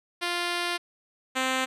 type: tone pair in turn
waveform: 5% pulse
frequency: 349.2 / 260.4 Hz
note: F4 / C4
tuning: 0 / -8 cents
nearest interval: perfect fourth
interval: 508 cents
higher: first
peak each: -15 / -13 dBFS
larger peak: second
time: 0.21-0.78 / 1.35-1.66 s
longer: first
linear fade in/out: 20 ms
effects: low-pass 9000 Hz 12 dB/octave